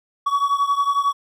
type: beating tone pair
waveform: triangle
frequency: 1125 / 1136 Hz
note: C#6 / C#6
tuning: +25 / +42 cents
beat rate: 11 Hz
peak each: -17 / -20 dBFS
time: 0.26-1.13 s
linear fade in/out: 10 ms
effects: none